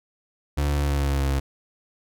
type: tone with pitch glide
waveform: 35% pulse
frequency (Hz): 72.1 to 68.41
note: D2 to C#2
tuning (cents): -31 to -22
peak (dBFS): -19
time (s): 0.57-1.4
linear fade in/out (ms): 10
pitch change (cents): -91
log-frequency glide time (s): 0.76-1.28
effects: none